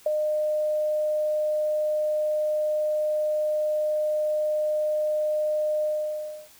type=tone with ADSR envelope; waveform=sine; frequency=609 Hz; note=D#5; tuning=37 cents flat; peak=-18 dBFS; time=0.06-6.49 s; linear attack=4 ms; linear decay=18 ms; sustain=-4 dB; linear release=650 ms; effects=white hiss -53 dBFS RMS until 6.59 s